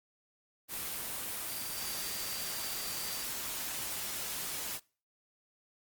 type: tone in noise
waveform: sine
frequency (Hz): 4701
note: D8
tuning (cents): +1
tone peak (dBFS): -45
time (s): 1.46-3.27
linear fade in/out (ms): 50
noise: white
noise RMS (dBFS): -38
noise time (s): 0.68-4.8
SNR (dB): -10
effects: noise-tail reverb RT60 0.4 s tail -24 dB re dry + Opus 24 kbps